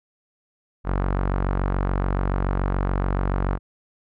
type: tone with low-pass filter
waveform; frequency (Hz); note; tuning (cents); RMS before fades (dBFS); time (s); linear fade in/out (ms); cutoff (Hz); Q
sawtooth; 47; F#1; +28; -23; 0.84-3.59; 50; 1300; 1.7
effects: none